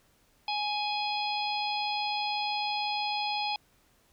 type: harmonic tone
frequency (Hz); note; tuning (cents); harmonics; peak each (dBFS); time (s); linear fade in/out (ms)
834; G#5; +7; 1 / 3 / 4 / 5 / 6; -31 / -36 / -37 / -38 / -39; 0.48-3.56; 2
effects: pink hiss -66 dBFS RMS until 4.12 s